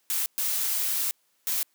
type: noise bursts at uneven times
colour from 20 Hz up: blue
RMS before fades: -27 dBFS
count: 3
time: 0.1-0.26 / 0.38-1.11 / 1.47-1.63 s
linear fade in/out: 0 ms
effects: white hiss -69 dBFS RMS until 1.74 s + high-pass 200 Hz 12 dB/octave